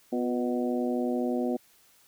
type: harmonic tone with a mistuned harmonic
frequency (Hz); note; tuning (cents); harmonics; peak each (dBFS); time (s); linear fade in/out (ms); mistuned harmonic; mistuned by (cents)
123.47; B2; 0; 2 / 3 / 4 / 5 / 6; -28 / -32 / -34 / -36 / -38; 0.12-1.57; 10; 3; -57
effects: white hiss -61 dBFS RMS until 2.07 s